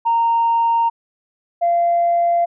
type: tone pair in turn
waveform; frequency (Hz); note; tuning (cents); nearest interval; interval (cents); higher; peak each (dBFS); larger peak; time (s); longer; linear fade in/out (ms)
sine; 925 / 688.8; A#5 / F5; -14 / -24; perfect fourth; 510; first; -12; neither; 0.05-0.9 / 1.61-2.46; neither; 20
effects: tanh soft clip ceiling -9 dBFS